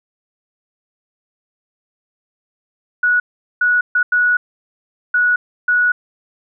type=tone bursts at uneven times; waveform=sine; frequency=1465 Hz; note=F#6; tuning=18 cents flat; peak=-11 dBFS; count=6; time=3.03-3.2 / 3.61-3.81 / 3.95-4.03 / 4.12-4.37 / 5.14-5.36 / 5.68-5.92 s; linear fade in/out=5 ms; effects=none